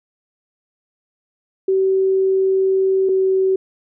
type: tone pair in turn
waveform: sine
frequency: 382.4 / 380.2 Hz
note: G4 / F#4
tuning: -43 / +47 cents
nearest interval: unison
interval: 10 cents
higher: first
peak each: -13 dBFS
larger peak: neither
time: 1.68-3.09 / 3.09-3.56 s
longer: first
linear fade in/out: 5 ms
effects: none